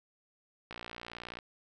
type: click train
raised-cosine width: 0.3 ms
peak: -26 dBFS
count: 41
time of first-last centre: 0.71-1.388 s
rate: 59 Hz
effects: none